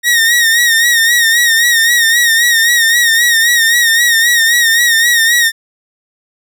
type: tone with vibrato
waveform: sawtooth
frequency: 1864.7 Hz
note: A#6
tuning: in tune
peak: -4 dBFS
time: 0.03-5.52 s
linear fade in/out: 50 ms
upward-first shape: sine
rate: 3.8 Hz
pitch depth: 61 cents each way
effects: none